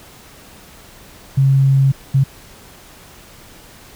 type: tone bursts at uneven times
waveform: sine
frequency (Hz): 135.7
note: C#3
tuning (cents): -36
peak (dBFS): -9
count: 2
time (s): 1.37-1.92 / 2.14-2.24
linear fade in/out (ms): 10
effects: pink hiss -42 dBFS RMS until 3.95 s